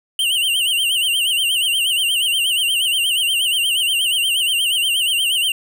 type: tone with vibrato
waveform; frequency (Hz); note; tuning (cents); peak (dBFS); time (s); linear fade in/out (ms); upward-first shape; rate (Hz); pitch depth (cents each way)
square; 2960; F#7; 0; -16; 0.19-5.52; 2; sine; 8.4; 130
effects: none